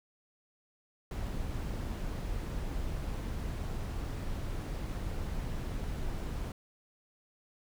brown noise, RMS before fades -36 dBFS, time 1.11-6.52 s, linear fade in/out 2 ms, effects none

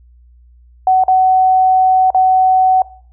sine tone with dropouts, 750 Hz, F#5, 23 cents sharp, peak -7 dBFS, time 0.87-2.82 s, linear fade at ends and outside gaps 2 ms, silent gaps 1.038-1.081 / 2.104-2.146 s, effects noise-tail reverb RT60 0.5 s tail -20 dB re dry + added 60 Hz sine -42 dBFS peak until 3.12 s

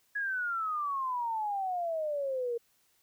sine exponential sweep, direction down, 1687 to 462.6 Hz, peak -30 dBFS, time 0.15-2.58 s, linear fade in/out 10 ms, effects white hiss -70 dBFS RMS until 3.02 s

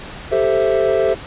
triangle chord, A minor seventh, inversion third, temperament equal, 392 / 440 / 523.3 / 659.3 Hz, G4 / A4 / C5 / E5, 0 / 0 / 0 / 0 cents, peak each -17 dBFS, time 0.31-1.15 s, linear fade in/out 20 ms, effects pink hiss -33 dBFS RMS until 1.26 s + resampled to 8000 Hz

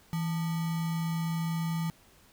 sine tone with sample-and-hold, 164.4 Hz, E3, 4 cents flat, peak -28 dBFS, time 0.13-1.9 s, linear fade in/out 0 ms, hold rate 1050 Hz, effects pink hiss -60 dBFS RMS until 2.32 s

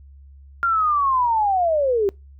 sine linear sweep, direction down, 1400 to 380 Hz, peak -16 dBFS, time 0.63-2.09 s, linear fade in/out 0 ms, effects noise-tail reverb RT60 0.2 s tail -24 dB re dry + added 69 Hz sine -42 dBFS peak until 2.39 s

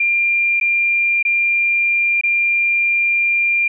sine tone with dropouts, 2390 Hz, D7, 30 cents sharp, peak -13 dBFS, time 0-3.68 s, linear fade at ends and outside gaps 5 ms, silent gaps 0.6-0.611 / 1.228-1.25 / 2.212-2.235 s, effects none

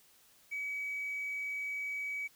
triangle tone, 2275 Hz, C#7, 44 cents sharp, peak -32 dBFS, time 0.51-2.28 s, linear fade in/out 20 ms, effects tanh soft clip ceiling -32 dBFS + white hiss -64 dBFS RMS until 2.35 s

